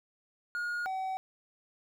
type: tone pair in turn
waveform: triangle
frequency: 1433 / 759.1 Hz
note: F6 / F#5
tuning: +44 / +44 cents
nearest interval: major seventh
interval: 1100 cents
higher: first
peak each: -30 / -30 dBFS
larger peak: neither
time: 0.55-0.86 / 0.86-1.17 s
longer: neither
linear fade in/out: 0 ms
effects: none